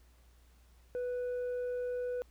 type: tone with tanh clipping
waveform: sine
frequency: 493.9 Hz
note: B4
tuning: in tune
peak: -34 dBFS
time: 0.95-2.22 s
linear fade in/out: 0 ms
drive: 3 dB
effects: added 60 Hz sine -60 dBFS peak until 2.3 s + pink hiss -69 dBFS RMS until 2.3 s